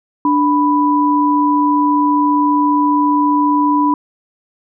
sine tone pair together, 294.2 / 989.6 Hz, D4 / B5, +3 / +3 cents, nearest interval octave + major sixth, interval 2100 cents, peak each -13 dBFS, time 0.25-3.94 s, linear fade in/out 2 ms, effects none

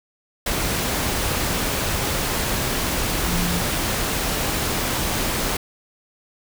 sine tone in noise, 174.61 Hz, F3, in tune, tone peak -24 dBFS, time 3.27-3.61 s, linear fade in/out 5 ms, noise pink, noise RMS -23 dBFS, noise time 0.46-5.57 s, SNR -4 dB, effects none

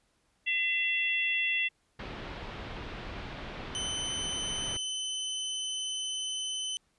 harmonic tone, 676 Hz, E5, 43 cents sharp, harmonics 3 / 4 / 5, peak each -32 / -28 / -37 dBFS, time 0.46-1.69 s, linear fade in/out 20 ms
pink low-pass noise, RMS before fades -41 dBFS, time 1.99-4.77 s, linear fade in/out 5 ms, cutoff 3700 Hz, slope 24 dB/octave
sawtooth tone, 3039 Hz, F#7, 46 cents sharp, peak -29 dBFS, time 3.75-6.77 s, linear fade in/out 0 ms
effects pink hiss -72 dBFS RMS until 6.98 s + resampled to 24000 Hz

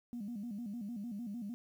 sine tone with vibrato, 220 Hz, A3, in tune, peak -38 dBFS, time 0.13-1.54 s, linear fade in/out 0 ms, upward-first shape square, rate 6.6 Hz, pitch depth 150 cents each way, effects tanh soft clip ceiling -35 dBFS + 11-bit

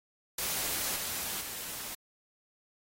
white noise with level steps, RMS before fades -33 / -36 / -40 dBFS, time 0.38-1.95 s, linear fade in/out 5 ms, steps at 0.96 / 1.41 s, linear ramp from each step 2 ms, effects AAC 48 kbps

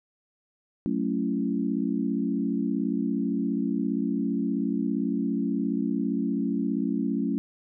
sine chord, F# minor seventh, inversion none, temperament equal with one note detuned, 185 / 220 / 277.2 / 335.4 Hz, F#3 / A3 / C#4 / E4, 0 / 0 / 0 / +30 cents, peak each -31 / -28 / -28 / -34 dBFS, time 0.86-7.38 s, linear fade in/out 0 ms, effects none

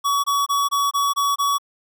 square tone bursts, 1130 Hz, C#6, 33 cents sharp, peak -18 dBFS, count 7, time 0.04-1.584 s, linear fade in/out 20 ms, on 200 ms, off 24 ms, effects none

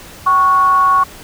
sine tone with frequency modulation, 1108.7 Hz, C#6, in tune, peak -8 dBFS, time 0.26-1.04 s, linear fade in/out 10 ms, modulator 341 Hz, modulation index 0.36, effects pink hiss -36 dBFS RMS until 1.23 s

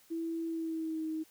sine tone with pitch glide, 329.6 to 316 Hz, E4 to D#4, 0 to +27 cents, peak -33 dBFS, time 0.1-1.24 s, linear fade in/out 20 ms, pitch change -73 cents, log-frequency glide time 0.46-1.05 s, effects white hiss -63 dBFS RMS until 1.3 s

